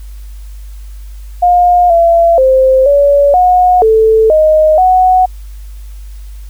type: tone with pitch steps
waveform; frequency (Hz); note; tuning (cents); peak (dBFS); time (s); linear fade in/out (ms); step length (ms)
sine; 711 / 676 / 524 / 569 / 726 / 441.3 / 621 / 740; F5 / E5 / C5 / C#5 / F#5 / A4 / D#5 / F#5; +31 / +43 / +2 / +45 / -33 / +5 / -3 / 0; -4; 1.42-5.26; 10; 480
effects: added 50 Hz sine -25 dBFS peak until 6.49 s + white hiss -46 dBFS RMS until 6.49 s